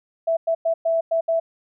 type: tone bursts at uneven times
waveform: sine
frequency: 659.3 Hz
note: E5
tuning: in tune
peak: -17 dBFS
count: 6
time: 0.27-0.37 / 0.47-0.55 / 0.65-0.74 / 0.85-1.01 / 1.11-1.21 / 1.28-1.4 s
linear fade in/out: 10 ms
effects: none